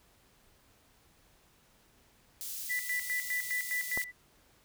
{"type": "high-pass noise", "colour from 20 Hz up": "white", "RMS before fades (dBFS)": -40, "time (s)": [2.41, 4.04], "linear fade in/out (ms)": 0, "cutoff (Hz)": 4600, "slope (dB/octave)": 12}
{"type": "tone with tremolo", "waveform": "sine", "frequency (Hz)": 1981, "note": "B6", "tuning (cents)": 5, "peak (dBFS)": -30, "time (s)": [2.69, 4.12], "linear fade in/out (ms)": 20, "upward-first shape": "square", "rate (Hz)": 4.9, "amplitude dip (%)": 75}
{"type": "click", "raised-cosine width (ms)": 1, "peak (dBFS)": -23, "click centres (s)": 3.975}
{"effects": ["pink hiss -65 dBFS RMS until 4.64 s"]}